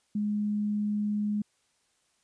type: tone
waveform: sine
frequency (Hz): 208.5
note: G#3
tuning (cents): +7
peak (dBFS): -26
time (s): 0.15-1.42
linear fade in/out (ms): 5
effects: white hiss -71 dBFS RMS until 2.23 s + resampled to 22050 Hz